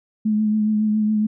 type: tone with vibrato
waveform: sine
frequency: 213.9 Hz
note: A3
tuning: 49 cents flat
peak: -16 dBFS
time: 0.25-1.27 s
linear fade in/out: 10 ms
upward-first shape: triangle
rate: 7.2 Hz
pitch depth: 29 cents each way
effects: none